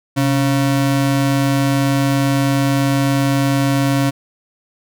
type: ring-modulated tone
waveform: square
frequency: 205.5 Hz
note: G#3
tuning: 18 cents flat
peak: -11 dBFS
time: 0.16-4.11 s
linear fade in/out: 20 ms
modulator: 74.3 Hz
effects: none